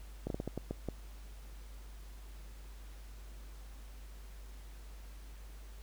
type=slowing click train; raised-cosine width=2 ms; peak=-23 dBFS; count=8; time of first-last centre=0.27-0.887 s; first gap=32 ms; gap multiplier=1.33; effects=added 50 Hz sine -47 dBFS peak until 5.82 s + pink hiss -60 dBFS RMS until 5.82 s